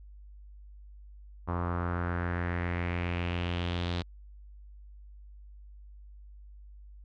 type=tone with low-pass filter sweep; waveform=sawtooth; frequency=87.31 Hz; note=F2; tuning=in tune; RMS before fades=-32 dBFS; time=1.47-4.03 s; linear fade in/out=20 ms; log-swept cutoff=1100 to 3900 Hz; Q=3.4; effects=added 50 Hz sine -47 dBFS peak until 7.04 s

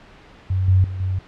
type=tone with level steps; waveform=sine; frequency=93.6 Hz; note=F#2; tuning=20 cents sharp; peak=-17 / -11 / -25 / -19 dBFS; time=0.5-1.19 s; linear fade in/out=5 ms; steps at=0.68 / 0.84 / 1 s; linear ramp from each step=2 ms; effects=pink hiss -46 dBFS RMS until 1.27 s + low-pass 3000 Hz 12 dB/octave

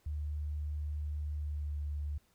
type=tone with pitch glide; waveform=sine; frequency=74.6 to 73.49 Hz; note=D2 to D2; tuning=+28 to +2 cents; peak=-34 dBFS; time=0.06-2.18 s; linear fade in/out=5 ms; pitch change=-26 cents; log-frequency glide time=1.35-1.78 s; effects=pink hiss -71 dBFS RMS until 2.34 s

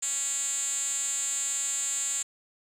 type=tone with band-pass filter; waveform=5% pulse; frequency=278.3 Hz; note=C#4; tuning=7 cents sharp; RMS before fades=-30 dBFS; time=0.02-2.23 s; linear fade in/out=10 ms; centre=7300 Hz; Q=8.8; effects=none

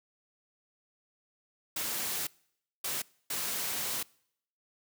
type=noise bursts at uneven times; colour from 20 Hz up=white; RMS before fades=-34 dBFS; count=3; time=1.76-2.27 / 2.84-3.02 / 3.3-4.03 s; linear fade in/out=5 ms; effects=noise-tail reverb RT60 0.7 s tail -25 dB re dry + high-pass 100 Hz 12 dB/octave

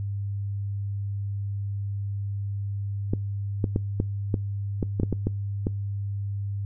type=clicks; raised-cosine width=3 ms; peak=-11 dBFS; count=11; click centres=3.135 / 3.642 / 3.761 / 4.001 / 4.342 / 4.828 / 4.999 / 5.033 / 5.127 / 5.27 / 5.669 s; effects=noise-tail reverb RT60 0.3 s tail -24 dB re dry + added 100 Hz sine -27 dBFS peak until 6.65 s

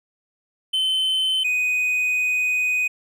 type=tone pair in turn; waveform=triangle; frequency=3065 / 2495 Hz; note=G7 / D#7; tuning=-40 / +4 cents; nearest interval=major third; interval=356 cents; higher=first; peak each=-17 dBFS; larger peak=neither; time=0.73-1.44 / 1.44-2.88 s; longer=second; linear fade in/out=10 ms; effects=none

